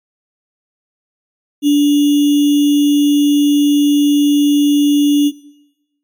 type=tone with sample-and-hold; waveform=sine; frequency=290 Hz; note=D4; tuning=22 cents flat; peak=-7 dBFS; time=1.62-5.32 s; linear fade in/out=50 ms; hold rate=3150 Hz; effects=noise-tail reverb RT60 1.0 s tail -21 dB re dry + MP3 64 kbps